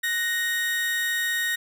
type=tone pair together; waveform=35% pulse; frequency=1480 / 1864.7 Hz; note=F#6 / A#6; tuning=0 / 0 cents; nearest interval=major third; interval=400 cents; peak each=-34 / -22 dBFS; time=0.03-1.56 s; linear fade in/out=10 ms; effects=none